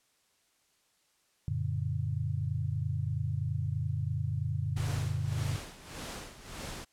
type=chord; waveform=sine; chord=Gb augmented; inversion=none; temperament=just; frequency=92.5 / 115.62 / 144.53 Hz; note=Gb2 / Bb2 / D3; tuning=0 / -14 / -27 cents; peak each=-34 dBFS; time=1.48-5.56 s; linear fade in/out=0 ms
type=noise with tremolo; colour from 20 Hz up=pink; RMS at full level=-40 dBFS; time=4.76-6.85 s; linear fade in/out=10 ms; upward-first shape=sine; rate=1.7 Hz; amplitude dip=75%
effects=white hiss -71 dBFS RMS until 6.92 s + low-pass 10000 Hz 12 dB/octave